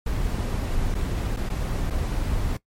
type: noise with dropouts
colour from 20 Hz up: brown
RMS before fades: -25 dBFS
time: 0.06-2.57 s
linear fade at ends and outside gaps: 5 ms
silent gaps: 0.943-0.949 / 1.364-1.369 / 1.491-1.499 / 1.901-1.905 s
effects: noise-tail reverb RT60 0.1 s tail -19 dB re dry + MP3 64 kbps